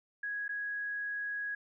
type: tone with dropouts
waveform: sine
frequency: 1661.2 Hz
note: G#6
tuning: in tune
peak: -34 dBFS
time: 0.23-1.55 s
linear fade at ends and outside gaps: 5 ms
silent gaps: 0.481-0.491 s
effects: none